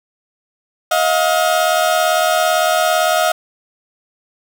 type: tone pair together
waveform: 30% pulse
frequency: 635.2 / 713 Hz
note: D#5 / F5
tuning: +36 / +36 cents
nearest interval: major second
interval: 200 cents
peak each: -13 dBFS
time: 0.91-3.32 s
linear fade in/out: 5 ms
effects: none